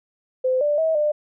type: tone with pitch steps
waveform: sine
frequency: 514 / 589 / 642 / 599 Hz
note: C5 / D5 / E5 / D5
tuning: -31 / +5 / -46 / +34 cents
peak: -17 dBFS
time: 0.44-1.12 s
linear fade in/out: 10 ms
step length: 170 ms
effects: none